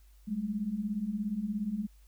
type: beating tone pair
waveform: sine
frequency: 196 / 213 Hz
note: G3 / G#3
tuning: 0 / +44 cents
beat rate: 17 Hz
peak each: -36 / -32 dBFS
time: 0.27-1.87 s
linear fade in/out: 20 ms
effects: added 50 Hz sine -55 dBFS peak until 2.07 s + white hiss -69 dBFS RMS until 2.07 s